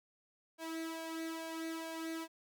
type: tone with flanger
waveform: sawtooth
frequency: 325.4 Hz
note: E4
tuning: 22 cents flat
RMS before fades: -42 dBFS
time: 0.58-2.28 s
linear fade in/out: 50 ms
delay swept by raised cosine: 1.8 to 2.6 ms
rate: 2.3 Hz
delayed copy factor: +0.65
effects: none